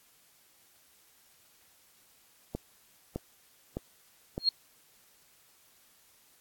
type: click train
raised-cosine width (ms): 2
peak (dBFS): -20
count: 4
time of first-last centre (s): 2.55-4.379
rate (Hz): 1.64
type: tone with exponential growth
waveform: sine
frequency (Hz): 4257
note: C8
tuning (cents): +29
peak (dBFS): -18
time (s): 4.39-4.49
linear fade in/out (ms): 5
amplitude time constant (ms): 20
effects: white hiss -63 dBFS RMS until 6.4 s + AAC 64 kbps